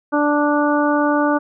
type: harmonic tone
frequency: 293.7 Hz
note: D4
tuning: in tune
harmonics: 1 / 2 / 3 / 4 / 5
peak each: -17 / -20 / -22 / -23 / -24 dBFS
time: 0.12-1.39 s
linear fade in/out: 20 ms
effects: none